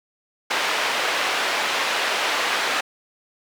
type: band-pass noise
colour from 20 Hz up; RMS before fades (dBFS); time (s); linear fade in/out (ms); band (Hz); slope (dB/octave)
white; -23; 0.5-2.81; 10; 480 to 2700; 12
effects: none